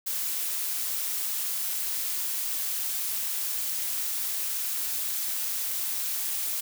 blue noise with amplitude modulation, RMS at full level -28 dBFS, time 0.06-6.61 s, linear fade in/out 10 ms, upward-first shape sine, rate 207 Hz, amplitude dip 45%, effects none

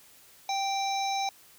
harmonic tone with a mistuned harmonic, 784 Hz, G5, in tune, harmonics 1 / 3 / 5 / 7 / 8, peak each -28 / -38 / -36 / -41 / -41 dBFS, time 0.49-1.29 s, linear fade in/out 2 ms, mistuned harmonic 7, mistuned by -32 cents, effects white hiss -56 dBFS RMS until 1.58 s

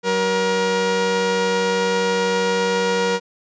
sawtooth tone pair together, 188.42 / 474.8 Hz, F#3 / A#4, +32 / +32 cents, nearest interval octave + major third, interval 1600 cents, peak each -21 / -14 dBFS, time 0.03-3.2 s, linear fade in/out 50 ms, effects resampled to 16000 Hz

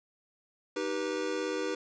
square chord, Eb augmented, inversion none, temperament just, 311.1 / 388.9 / 486.1 Hz, Eb4 / G4 / B4, 0 / -14 / -28 cents, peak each -37 / -36 / -35 dBFS, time 0.76-1.75 s, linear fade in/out 5 ms, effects resampled to 16000 Hz + 9-bit

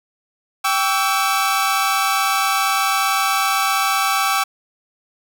sawtooth chord, C# diminished, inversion second, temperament equal with one note detuned, 784 / 1136 / 1318.5 Hz, G5 / C#6 / E6, 0 / +42 / 0 cents, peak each -17 dBFS, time 0.64-4.44 s, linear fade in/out 10 ms, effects none

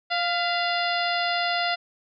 harmonic tone with a mistuned harmonic, 698.5 Hz, F5, in tune, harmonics 1 / 2 / 3 / 4 / 5 / 6 / 7, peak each -26 / -29 / -31 / -32 / -33 / -34 / -34 dBFS, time 0.1-1.76 s, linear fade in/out 20 ms, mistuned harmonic 3, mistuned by -60 cents, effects none

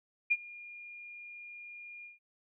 sine tone with ADSR envelope, 2418 Hz, D7, 50 cents sharp, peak -22 dBFS, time 0.3-2.19 s, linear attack 17 ms, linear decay 44 ms, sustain -23 dB, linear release 150 ms, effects none

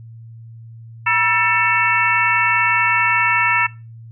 harmonic tone with a mistuned harmonic, 445.1 Hz, A4, 20 cents sharp, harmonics 2 / 3 / 4 / 5 / 6, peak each -20 / -20 / -20 / -20 / -20 dBFS, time 1.06-3.67 s, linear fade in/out 10 ms, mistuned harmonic 2, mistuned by +130 cents, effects noise-tail reverb RT60 0.3 s tail -22 dB re dry + added 114 Hz sine -35 dBFS peak until 4.11 s

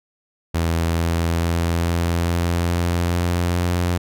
sawtooth tone with pitch steps, 83.1 / 83.77 / 84.45 / 85.14 / 85.83 / 86.53 / 87.23 / 87.94 Hz, E2 / E2 / E2 / F2 / F2 / F2 / F2 / F2, +15 / +28 / +42 / -44 / -30 / -15 / -2 / +13 cents, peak -14 dBFS, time 0.54-3.98 s, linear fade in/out 10 ms, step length 430 ms, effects none

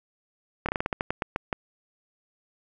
slowing click train, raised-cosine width 0.5 ms, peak -11 dBFS, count 12, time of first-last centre 0.66-1.528 s, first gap 27 ms, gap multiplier 1.2, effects none

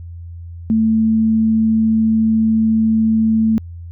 sine tone, 221.5 Hz, A3, 12 cents sharp, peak -11 dBFS, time 0.7-3.58 s, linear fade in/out 0 ms, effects added 85 Hz sine -29 dBFS peak until 3.91 s

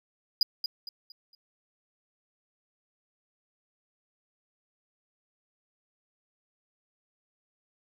triangle tone with echo, 4900 Hz, D#8, 27 cents flat, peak -18 dBFS, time 0.41-0.43 s, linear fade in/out 2 ms, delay 230 ms, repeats 4, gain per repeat -9 dB, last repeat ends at 1.35 s, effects none

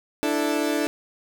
30% pulse chord, D suspended second, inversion none, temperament equal, 293.7 / 329.6 / 440 Hz, D4 / E4 / A4, 0 / 0 / 0 cents, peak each -22 / -24 / -26 dBFS, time 0.23-0.87 s, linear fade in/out 0 ms, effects none

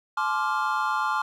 triangle chord, D minor seventh, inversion second, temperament equal with one note detuned, 859.9 / 1046.5 / 1174.7 / 1396.9 Hz, A5 / C6 / D6 / F6, -40 / 0 / 0 / 0 cents, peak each -27 dBFS, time 0.17-1.22 s, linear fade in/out 5 ms, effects none

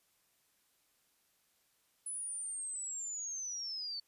sine linear sweep, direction down, 10100 to 4456 Hz, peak -38 dBFS, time 2.06-4 s, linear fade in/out 5 ms, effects white hiss -74 dBFS RMS until 4.07 s + resampled to 32000 Hz

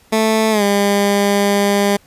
15% pulse tone with pitch glide, 220 to 201.7 Hz, A3 to G3, 0 to +50 cents, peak -6 dBFS, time 0.12-1.97 s, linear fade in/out 10 ms, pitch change -150 cents, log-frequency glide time 0.51-0.63 s, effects pink hiss -51 dBFS RMS until 2.06 s + resampled to 32000 Hz

